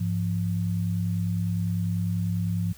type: tone pair together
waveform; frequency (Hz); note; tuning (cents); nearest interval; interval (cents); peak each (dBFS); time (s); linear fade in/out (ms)
sine; 102.7 / 172.72; G#2 / F3; -19 / -19; major sixth; 900; -26 / -27; 0-2.73; 10
effects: added 64 Hz sine -51 dBFS peak until 2.77 s + white hiss -52 dBFS RMS until 2.77 s